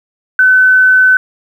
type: tone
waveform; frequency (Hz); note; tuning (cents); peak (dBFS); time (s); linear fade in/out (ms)
sine; 1514; F#6; +39; -4; 0.39-1.17; 2
effects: 7-bit